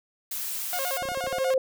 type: noise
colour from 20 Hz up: blue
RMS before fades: -32 dBFS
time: 0.31-0.98 s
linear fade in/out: 5 ms
type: tone with vibrato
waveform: sawtooth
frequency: 622.3 Hz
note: D#5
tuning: in tune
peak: -25 dBFS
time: 0.73-1.54 s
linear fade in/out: 0 ms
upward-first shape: square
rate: 8.4 Hz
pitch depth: 250 cents each way
type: tone with exponential growth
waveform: sine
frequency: 524 Hz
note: C5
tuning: 2 cents sharp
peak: -18 dBFS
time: 0.75-1.58 s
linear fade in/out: 2 ms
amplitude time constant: 180 ms
type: clicks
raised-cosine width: 2 ms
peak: -27 dBFS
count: 9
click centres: 1.023 / 1.054 / 1.088 / 1.118 / 1.174 / 1.241 / 1.274 / 1.328 / 1.384 s
effects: none